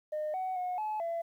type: tone with pitch steps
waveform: sine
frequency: 610 / 748 / 726 / 857 / 673 Hz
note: D#5 / F#5 / F#5 / A5 / E5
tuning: -34 / +19 / -33 / -46 / +36 cents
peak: -30 dBFS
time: 0.12-1.22 s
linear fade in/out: 10 ms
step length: 220 ms
effects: tanh soft clip ceiling -29 dBFS + 11-bit